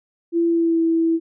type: tone with pitch glide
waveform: sine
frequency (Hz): 337.4 to 328.9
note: E4 to E4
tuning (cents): +40 to -4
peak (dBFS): -15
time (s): 0.32-1.2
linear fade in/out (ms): 50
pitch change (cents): -44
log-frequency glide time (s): 0.46-0.81
effects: none